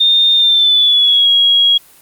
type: tone with pitch glide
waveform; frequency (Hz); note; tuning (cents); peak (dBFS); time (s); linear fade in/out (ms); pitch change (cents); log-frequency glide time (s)
sine; 3640 to 3300; A#7 to G#7; -42 to -12; -7; 0-1.78; 10; -170; 0.35-1.28
effects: white hiss -44 dBFS RMS until 2.01 s + Opus 32 kbps